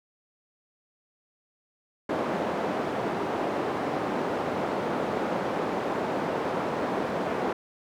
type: band-pass noise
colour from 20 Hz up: white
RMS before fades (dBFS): -29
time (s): 2.09-7.53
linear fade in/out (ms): 5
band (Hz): 200 to 700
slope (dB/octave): 12
effects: none